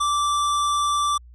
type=tone; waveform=square; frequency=1169 Hz; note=D6; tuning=8 cents flat; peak=-20 dBFS; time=0-1.18 s; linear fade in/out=10 ms; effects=added 60 Hz sine -43 dBFS peak until 1.34 s + resampled to 24000 Hz